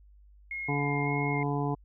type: tone with vibrato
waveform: sine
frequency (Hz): 2138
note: C7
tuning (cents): +37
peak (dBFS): -33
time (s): 0.51-1.43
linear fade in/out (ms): 2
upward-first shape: square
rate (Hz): 1.8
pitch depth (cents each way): 13
type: harmonic tone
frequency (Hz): 143.2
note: D3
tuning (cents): -43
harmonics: 1 / 2 / 3 / 5 / 6 / 7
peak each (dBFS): -30 / -33 / -35 / -37 / -38 / -38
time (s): 0.68-1.75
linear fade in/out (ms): 10
effects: added 50 Hz sine -53 dBFS peak until 1.84 s